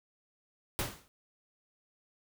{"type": "noise with exponential decay", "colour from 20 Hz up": "pink", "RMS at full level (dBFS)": -30, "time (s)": [0.79, 1.08], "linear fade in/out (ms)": 0, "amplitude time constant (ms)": 63, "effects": []}